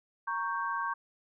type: chord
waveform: sine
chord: G diminished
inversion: first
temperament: equal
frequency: 932.3 / 1108.7 / 1568 Hz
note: Bb5 / Db6 / G6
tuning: 0 / 0 / 0 cents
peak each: -36 / -33 / -36 dBFS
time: 0.27-0.94 s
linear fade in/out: 10 ms
effects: none